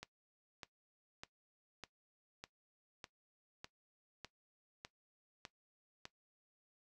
click train, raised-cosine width 0.2 ms, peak -29 dBFS, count 11, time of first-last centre 0.03-6.054 s, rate 1.66 Hz, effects noise-tail reverb RT60 0.1 s tail -17 dB re dry

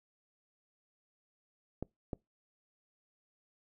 clicks, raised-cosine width 2 ms, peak -23 dBFS, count 2, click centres 1.826 / 2.132 s, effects noise-tail reverb RT60 0.2 s tail -25 dB re dry

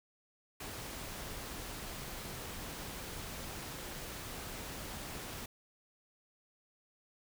pink noise, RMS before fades -44 dBFS, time 0.6-5.46 s, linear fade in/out 5 ms, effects none

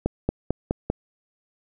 accelerating click train, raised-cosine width 2 ms, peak -8 dBFS, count 5, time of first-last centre 0.06-0.9 s, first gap 230 ms, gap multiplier 0.94, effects none

